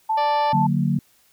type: tone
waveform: sine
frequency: 880 Hz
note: A5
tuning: in tune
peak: -18 dBFS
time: 0.09-0.67 s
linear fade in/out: 10 ms
type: harmonic tone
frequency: 587 Hz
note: D5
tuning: 1 cent flat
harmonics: 1 / 2 / 3 / 4 / 5 / 6 / 7 / 8 / 9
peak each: -25 / -31 / -35 / -37 / -39 / -41 / -42 / -43 / -44 dBFS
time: 0.17-0.53 s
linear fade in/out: 10 ms
type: chord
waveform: sine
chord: D augmented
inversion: none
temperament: just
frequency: 146.83 / 183.54 / 229.4 Hz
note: D3 / F#3 / A#3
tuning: 0 / -14 / -28 cents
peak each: -21 / -22 / -24 dBFS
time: 0.53-0.99 s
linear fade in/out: 5 ms
effects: white hiss -59 dBFS RMS until 1.32 s